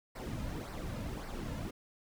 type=noise with flanger; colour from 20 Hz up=brown; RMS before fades=-40 dBFS; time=0.15-1.71 s; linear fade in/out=10 ms; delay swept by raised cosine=0.29 to 2.69 ms; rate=1.8 Hz; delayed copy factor=-0.65; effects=none